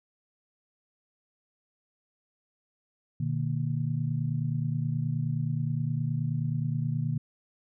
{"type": "tone cluster", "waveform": "sine", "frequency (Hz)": [121.8, 151.3, 230.8], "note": ["B2", "D#3", "A#3"], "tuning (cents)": [-24, -48, -17], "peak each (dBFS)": [-30, -29, -37], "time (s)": [3.2, 7.18], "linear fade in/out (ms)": 5, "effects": []}